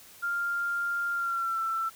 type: tone with pitch glide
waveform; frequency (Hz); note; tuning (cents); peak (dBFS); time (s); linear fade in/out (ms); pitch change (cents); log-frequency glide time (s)
sine; 1396.9 to 1336.9; F6 to E6; 0 to +24; -27; 0.22-1.9; 20; -76; 1.13-1.61
effects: white hiss -52 dBFS RMS until 1.95 s